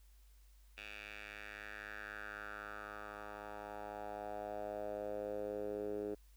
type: tone with band-pass filter sweep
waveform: 10% pulse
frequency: 103.83 Hz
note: G#2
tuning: in tune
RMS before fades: -45 dBFS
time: 0.77-6.15 s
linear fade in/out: 10 ms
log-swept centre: 2600 to 390 Hz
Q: 3.3
effects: added 50 Hz sine -60 dBFS peak until 6.36 s + white hiss -73 dBFS RMS until 6.36 s